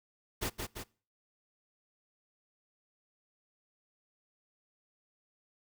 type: noise with echo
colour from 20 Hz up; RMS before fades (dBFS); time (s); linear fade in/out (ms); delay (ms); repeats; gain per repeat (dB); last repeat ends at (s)
pink; -34; 0.41-0.5; 20; 170; 2; -4; 0.84
effects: noise-tail reverb RT60 0.4 s tail -23 dB re dry